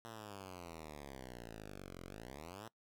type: exponential two-way sweep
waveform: 5% pulse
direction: down then up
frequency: 116.1 to 43 to 116.1 Hz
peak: -37 dBFS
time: 0.05-2.68 s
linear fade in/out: 0 ms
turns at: 2.03 s
effects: noise-tail reverb RT60 0.1 s tail -21 dB re dry